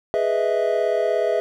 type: chord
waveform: triangle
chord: E major seventh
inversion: first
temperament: equal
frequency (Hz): 415.3 / 493.9 / 622.3 / 659.3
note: G#4 / B4 / D#5 / E5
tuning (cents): 0 / 0 / 0 / 0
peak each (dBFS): -22 / -23 / -23 / -20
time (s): 0.14-1.4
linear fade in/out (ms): 0
effects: none